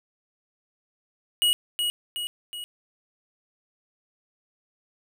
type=tone with echo; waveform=square; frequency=2903 Hz; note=F#7; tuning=34 cents flat; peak=-19 dBFS; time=1.42-1.53 s; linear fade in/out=0 ms; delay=370 ms; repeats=3; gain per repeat=-5 dB; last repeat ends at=2.64 s; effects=none